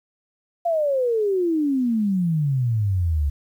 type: exponential sweep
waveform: sine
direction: down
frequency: 698.5 to 69.3 Hz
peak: -18 dBFS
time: 0.65-3.3 s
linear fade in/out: 10 ms
effects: 9-bit